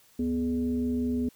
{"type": "tone with frequency modulation", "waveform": "sine", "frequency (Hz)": 246.9, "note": "B3", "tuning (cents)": 0, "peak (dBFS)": -25, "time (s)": [0.19, 1.29], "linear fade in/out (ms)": 5, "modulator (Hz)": 173, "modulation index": 0.58, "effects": ["white hiss -60 dBFS RMS until 1.35 s"]}